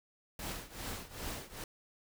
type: noise with tremolo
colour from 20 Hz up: pink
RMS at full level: -39 dBFS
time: 0.39-1.64 s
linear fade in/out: 2 ms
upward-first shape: triangle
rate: 2.5 Hz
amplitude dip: 90%
effects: none